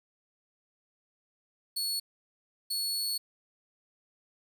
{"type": "tone bursts at uneven times", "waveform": "sawtooth", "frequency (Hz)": 4398, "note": "C#8", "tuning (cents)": -14, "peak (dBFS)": -27, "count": 2, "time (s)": [[1.76, 2], [2.7, 3.18]], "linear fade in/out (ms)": 10, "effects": ["10-bit"]}